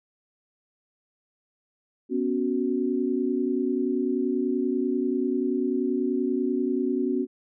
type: chord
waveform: sine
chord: B suspended second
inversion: none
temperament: equal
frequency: 246.9 / 277.2 / 370 Hz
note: B3 / C#4 / F#4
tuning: 0 / 0 / 0 cents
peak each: -27 dBFS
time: 2.09-7.27 s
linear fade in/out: 50 ms
effects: none